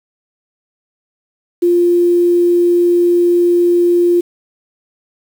sine tone with quantisation, 349.2 Hz, F4, in tune, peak -8 dBFS, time 1.62-4.21 s, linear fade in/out 10 ms, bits 6, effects none

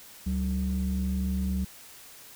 sine tone pair together, 70.8 / 188.58 Hz, C#2 / F#3, +37 / +33 cents, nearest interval octave + perfect fourth, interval 1696 cents, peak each -27 dBFS, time 0.26-1.65 s, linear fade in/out 10 ms, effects tanh soft clip ceiling -21 dBFS + white hiss -49 dBFS RMS until 2.35 s

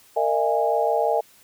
sine tone cluster, 461 / 610 / 676 / 824 Hz, A#4 / D#5 / E5 / G#5, -19 / -34 / +43 / -14 cents, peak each -24 dBFS, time 0.16-1.21 s, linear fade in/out 10 ms, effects white hiss -54 dBFS RMS until 1.43 s

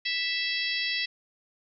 harmonic tone, 659 Hz, E5, 1 cent flat, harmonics 3 / 4 / 5 / 6 / 7 / 8, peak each -32 / -33 / -34 / -35 / -35 / -36 dBFS, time 0.05-1.06 s, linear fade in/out 10 ms, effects none

